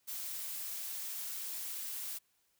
blue noise, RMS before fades -41 dBFS, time 0.07-2.19 s, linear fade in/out 20 ms, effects white hiss -75 dBFS RMS until 2.59 s

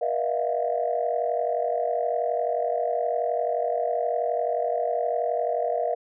sine tone cluster, 479.4 / 614 / 666 / 705 Hz, A#4 / D#5 / E5 / F5, +48 / -23 / +18 / +16 cents, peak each -28 dBFS, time 0.01-5.95 s, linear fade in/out 10 ms, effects tanh soft clip ceiling -13 dBFS

